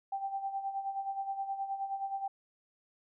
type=tone with tremolo; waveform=sine; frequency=784 Hz; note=G5; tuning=in tune; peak=-31 dBFS; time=0.12-2.28 s; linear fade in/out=5 ms; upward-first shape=sine; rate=9.5 Hz; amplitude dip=65%; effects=none